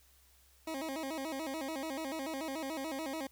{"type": "tone with vibrato", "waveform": "20% pulse", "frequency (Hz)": 293.7, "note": "D4", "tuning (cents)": 0, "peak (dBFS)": -32, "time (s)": [0.67, 3.27], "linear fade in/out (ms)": 5, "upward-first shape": "square", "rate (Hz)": 6.9, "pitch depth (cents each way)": 150, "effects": ["added 65 Hz sine -66 dBFS peak until 3.31 s", "white hiss -66 dBFS RMS until 3.31 s"]}